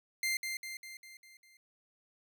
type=tone with echo; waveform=sawtooth; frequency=2093 Hz; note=C7; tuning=in tune; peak=-27 dBFS; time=0.23-0.37 s; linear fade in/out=2 ms; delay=200 ms; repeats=6; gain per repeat=-5 dB; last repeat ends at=1.57 s; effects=none